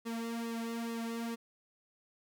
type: tone with flanger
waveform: sawtooth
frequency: 230.6 Hz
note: A#3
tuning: 19 cents flat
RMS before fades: -38 dBFS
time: 0.05-1.36 s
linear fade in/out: 20 ms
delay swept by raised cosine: 1.3 to 3.1 ms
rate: 2.3 Hz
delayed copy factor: -0.8
effects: none